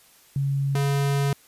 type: tone pair in turn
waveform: sine / square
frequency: 138.59 / 140.28 Hz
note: C#3 / C#3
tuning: 0 / +21 cents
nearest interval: unison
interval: 21 cents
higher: second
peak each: -21 dBFS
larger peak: neither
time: 0.36-0.75 / 0.75-1.33 s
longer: second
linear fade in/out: 2 ms
effects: white hiss -55 dBFS RMS until 1.47 s + resampled to 32000 Hz